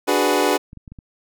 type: chord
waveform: 25% pulse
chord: G# half-diminished seventh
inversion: second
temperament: equal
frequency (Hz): 293.7 / 370 / 415.3 / 493.9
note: D4 / F#4 / G#4 / B4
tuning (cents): 0 / 0 / 0 / 0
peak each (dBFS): -18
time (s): 0.07-0.58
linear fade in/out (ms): 20
type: clicks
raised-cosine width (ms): 5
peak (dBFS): -26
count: 5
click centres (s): 0.731 / 0.773 / 0.878 / 0.92 / 0.988
effects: none